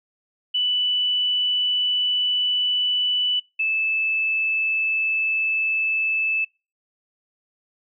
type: tone pair in turn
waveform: sine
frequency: 2975 / 2623 Hz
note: F#7 / E7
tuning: +9 / -9 cents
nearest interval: major second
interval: 218 cents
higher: first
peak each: -19 dBFS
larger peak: neither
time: 0.54-3.4 / 3.59-6.45 s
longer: neither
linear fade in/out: 10 ms
effects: noise-tail reverb RT60 0.3 s tail -26 dB re dry